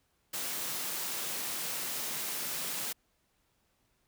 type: high-pass noise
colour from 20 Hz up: white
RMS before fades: -36 dBFS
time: 0.33-2.93 s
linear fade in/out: 10 ms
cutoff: 120 Hz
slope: 96 dB/octave
effects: pink hiss -74 dBFS RMS until 4.07 s